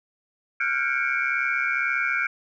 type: tone cluster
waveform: sine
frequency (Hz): 1383 / 1465 / 1594 / 2203 / 2338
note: F6 / F#6 / G6 / C#7 / D7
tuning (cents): -17 / -18 / +28 / -11 / -8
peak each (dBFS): -28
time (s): 0.6-2.27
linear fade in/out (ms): 5
effects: tanh soft clip ceiling -11 dBFS